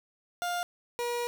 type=tone pair in turn; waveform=30% pulse; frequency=704 / 479.5 Hz; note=F5 / A#4; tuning=+14 / +49 cents; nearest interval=perfect fifth; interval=665 cents; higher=first; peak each=-27 dBFS; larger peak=neither; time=0.42-0.63 / 0.99-1.27 s; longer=second; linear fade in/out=0 ms; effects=9-bit